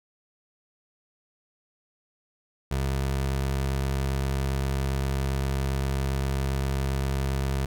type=tone with vibrato; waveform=25% pulse; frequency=67.5 Hz; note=C#2; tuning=45 cents flat; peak=-21 dBFS; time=2.71-7.66 s; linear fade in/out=5 ms; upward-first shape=sine; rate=10 Hz; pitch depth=16 cents each way; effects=none